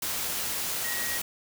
sine tone in noise, 1896 Hz, A#6, 29 cents sharp, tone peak -34 dBFS, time 0.84-1.18 s, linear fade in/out 5 ms, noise white, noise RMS -31 dBFS, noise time 0.02-1.22 s, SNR -6 dB, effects none

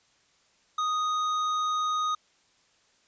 sine tone with tanh clipping, 1244.5 Hz, D#6, in tune, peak -27 dBFS, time 0.78-2.15 s, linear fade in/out 5 ms, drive 12 dB, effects white hiss -65 dBFS RMS until 3.07 s + resampled to 16000 Hz

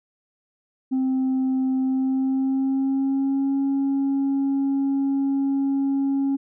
sine tone with pitch glide, 261.6 to 274.6 Hz, C4 to C#4, 0 to -16 cents, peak -17 dBFS, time 0.91-6.37 s, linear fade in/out 20 ms, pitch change +84 cents, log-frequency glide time 1.8-3.58 s, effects tanh soft clip ceiling -18 dBFS

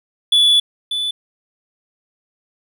triangle tone pair in turn, 3437 / 3479 Hz, A7 / A7, -41 / -20 cents, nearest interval unison, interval 21 cents, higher second, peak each -8 / -17 dBFS, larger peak first, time 0.32-0.6 / 0.91-1.11 s, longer first, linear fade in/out 5 ms, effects none

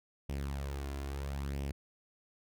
sawtooth tone with flanger, 69.5 Hz, C#2, 5 cents sharp, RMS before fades -38 dBFS, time 0.29-1.72 s, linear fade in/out 5 ms, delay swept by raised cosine 0.35 to 2.95 ms, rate 0.75 Hz, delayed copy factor +0.55, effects none

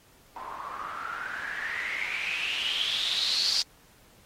blue noise with low-pass filter sweep, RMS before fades -31 dBFS, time 0.36-3.62 s, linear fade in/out 0 ms, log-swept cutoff 950 to 4800 Hz, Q 8.9, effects pink hiss -59 dBFS RMS until 4.25 s + AAC 48 kbps

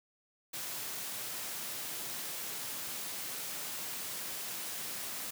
white high-pass noise, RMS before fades -40 dBFS, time 0.53-5.31 s, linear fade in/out 10 ms, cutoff 100 Hz, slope 96 dB/octave, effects none

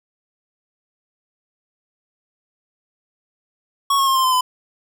square tone with pitch steps, 1108.7 / 1088.4 / 1068.5 / 1048.9 / 1029.7 / 1010.8 Hz, C#6 / C#6 / C6 / C6 / C6 / B5, 0 / -32 / +36 / +4 / -28 / +40 cents, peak -15 dBFS, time 3.9-4.41 s, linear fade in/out 5 ms, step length 85 ms, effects none

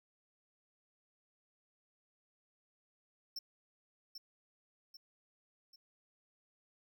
square tone with echo, 5370 Hz, E8, 31 cents sharp, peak -40 dBFS, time 3.36-3.39 s, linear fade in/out 5 ms, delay 790 ms, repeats 3, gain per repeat -6 dB, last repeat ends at 5.76 s, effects none

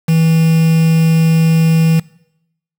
triangle tone with quantisation, 162.4 Hz, E3, 26 cents flat, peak -6 dBFS, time 0.08-2 s, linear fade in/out 10 ms, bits 4, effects noise-tail reverb RT60 0.8 s tail -22 dB re dry

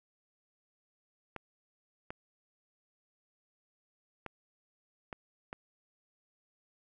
clicks, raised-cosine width 0.5 ms, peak -25 dBFS, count 5, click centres 1.363 / 2.105 / 4.263 / 5.128 / 5.529 s, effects none

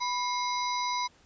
harmonic tone with a mistuned harmonic, 988 Hz, B5, in tune, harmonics 1 / 2 / 4 / 5 / 6, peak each -29 / -37 / -38 / -39 / -41 dBFS, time 0-1.08 s, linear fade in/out 20 ms, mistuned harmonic 2, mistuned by +130 cents, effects pink hiss -61 dBFS RMS until 1.25 s + resampled to 16000 Hz

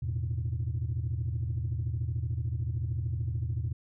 sine chord, E suspended fourth, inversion none, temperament equal, 82.41 / 110 / 123.47 Hz, E2 / A2 / B2, 0 / 0 / 0 cents, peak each -32 dBFS, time 0.02-3.73 s, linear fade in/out 10 ms, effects tanh soft clip ceiling -24 dBFS

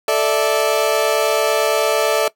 35% pulse chord, A suspended fourth, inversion none, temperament equal with one note detuned, 440 / 587.3 / 656.2 Hz, A4 / D5 / E5, 0 / 0 / -8 cents, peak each -17 dBFS, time 0.08-2.28 s, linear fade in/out 2 ms, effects noise-tail reverb RT60 0.1 s tail -19 dB re dry

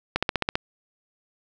click train, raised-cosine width 0.3 ms, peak -6 dBFS, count 7, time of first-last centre 0.16-0.555 s, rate 15.2 Hz, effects none

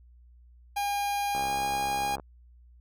45% pulse tone with pitch glide, 810 to 816.6 Hz, G#5 to G#5, -43 to -29 cents, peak -27 dBFS, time 0.76-2.16 s, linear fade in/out 10 ms, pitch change +14 cents, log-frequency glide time 1.32-1.58 s
click train, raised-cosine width 1 ms, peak -24 dBFS, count 58, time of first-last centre 1.35-2.198 s, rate 67.2 Hz
effects added 60 Hz sine -52 dBFS peak until 2.8 s

